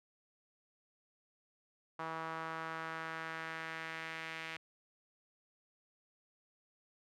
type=tone with band-pass filter sweep; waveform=sawtooth; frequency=161.8 Hz; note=E3; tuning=32 cents flat; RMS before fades=-43 dBFS; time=1.99-4.57 s; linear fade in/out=5 ms; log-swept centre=1100 to 2300 Hz; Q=2; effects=none